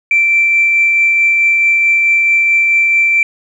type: tone with tremolo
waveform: sine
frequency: 2343 Hz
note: D7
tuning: 5 cents flat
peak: -6 dBFS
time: 0.11-3.23 s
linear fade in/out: 2 ms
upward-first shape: triangle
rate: 4.6 Hz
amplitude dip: 25%
effects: tanh soft clip ceiling -2 dBFS + 8-bit